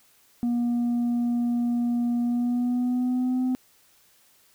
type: tone with pitch glide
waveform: sine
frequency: 239.3 to 255 Hz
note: A#3 to C4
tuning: +46 to -44 cents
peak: -19 dBFS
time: 0.43-3.55 s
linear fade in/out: 0 ms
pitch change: +110 cents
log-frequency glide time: 2.22-3.44 s
effects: tanh soft clip ceiling -21 dBFS + white hiss -60 dBFS RMS until 4.54 s